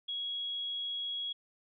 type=tone; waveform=sine; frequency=3322 Hz; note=G#7; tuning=in tune; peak=-34 dBFS; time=0.08-1.33 s; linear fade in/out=10 ms; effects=none